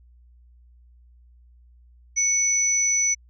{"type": "tone pair together", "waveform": "sine", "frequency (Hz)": [2217, 5960], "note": ["C#7", "F#8"], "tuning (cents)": [0, 12], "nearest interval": "octave + perfect fourth", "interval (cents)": 1712, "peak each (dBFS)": [-27, -19], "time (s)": [2.16, 3.15], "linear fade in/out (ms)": 20, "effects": ["added 60 Hz sine -50 dBFS peak until 3.29 s"]}